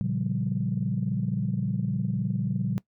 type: chord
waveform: sine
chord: G half-diminished seventh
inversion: first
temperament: just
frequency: 117.6 / 141.12 / 176.4 / 196 Hz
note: Bb2 / Db3 / F3 / G3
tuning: +16 / +31 / +18 / 0 cents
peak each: -30 dBFS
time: 0.01-2.78 s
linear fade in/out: 0 ms
effects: noise-tail reverb RT60 0.1 s tail -21 dB re dry + tanh soft clip ceiling -15 dBFS